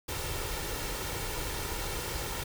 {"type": "noise with comb filter", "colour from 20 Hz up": "pink", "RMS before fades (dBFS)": -35, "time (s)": [0.08, 2.44], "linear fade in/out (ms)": 10, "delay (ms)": 2.2, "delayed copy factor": 0.5, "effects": []}